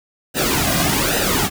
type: noise with flanger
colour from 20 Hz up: pink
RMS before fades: -18 dBFS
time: 0.34-1.5 s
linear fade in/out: 50 ms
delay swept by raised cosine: 0.89 to 2.29 ms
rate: 1.2 Hz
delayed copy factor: -0.7
effects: none